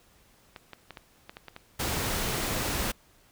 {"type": "clicks", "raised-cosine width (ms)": 0.3, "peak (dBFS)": -25, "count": 8, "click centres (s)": [0.562, 0.733, 0.907, 0.972, 1.295, 1.369, 1.483, 1.564]}
{"type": "noise", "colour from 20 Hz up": "pink", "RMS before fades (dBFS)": -30, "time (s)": [1.79, 2.92], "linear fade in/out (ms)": 10}
{"effects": ["pink hiss -61 dBFS RMS until 3.31 s"]}